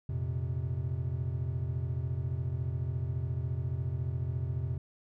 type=chord; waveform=triangle; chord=F suspended fourth; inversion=none; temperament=equal; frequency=87.31 / 116.54 / 130.81 Hz; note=F2 / Bb2 / C3; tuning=0 / 0 / 0 cents; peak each=-33 / -35 / -32 dBFS; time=0.09-4.78 s; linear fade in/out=5 ms; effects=none